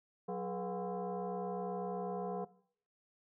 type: tone with frequency modulation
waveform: sine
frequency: 116.54 Hz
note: A#2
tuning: in tune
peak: -36 dBFS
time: 0.28-2.45 s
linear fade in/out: 10 ms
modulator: 301 Hz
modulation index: 2.4
effects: noise-tail reverb RT60 0.6 s tail -20 dB re dry